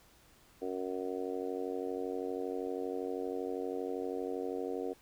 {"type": "harmonic tone", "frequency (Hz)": 92.6, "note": "F#2", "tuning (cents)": 2, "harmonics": [3, 4, 5, 6, 7, 8], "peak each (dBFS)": [-41, -40, -38, -48, -47, -47], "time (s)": [0.61, 4.94], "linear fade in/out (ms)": 20, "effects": ["pink hiss -63 dBFS RMS until 5.01 s"]}